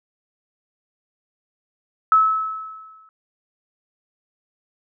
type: tone with exponential decay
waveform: sine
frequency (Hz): 1298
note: E6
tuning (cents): -27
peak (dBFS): -9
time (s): 2.12-3.09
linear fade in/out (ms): 1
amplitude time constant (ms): 210
effects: none